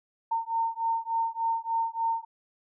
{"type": "beating tone pair", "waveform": "sine", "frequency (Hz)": [910, 913.4], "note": ["A#5", "A#5"], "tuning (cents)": [-42, -36], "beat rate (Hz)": 3.4, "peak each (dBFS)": [-29, -29], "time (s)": [0.31, 2.25], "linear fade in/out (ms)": 10, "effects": []}